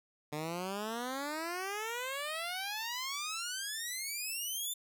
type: exponential sweep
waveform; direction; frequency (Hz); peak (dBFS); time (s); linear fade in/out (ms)
10% pulse; up; 146.83 to 3590; -28; 0.32-4.74; 10
effects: none